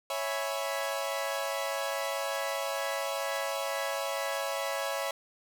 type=chord; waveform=sawtooth; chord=C# minor seventh; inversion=none; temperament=equal; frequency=554.4 / 659.3 / 830.6 / 987.8 Hz; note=C#5 / E5 / G#5 / B5; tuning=0 / 0 / 0 / 0 cents; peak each=-30 / -32 / -36 / -36 dBFS; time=0.1-5.11 s; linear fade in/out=2 ms; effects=none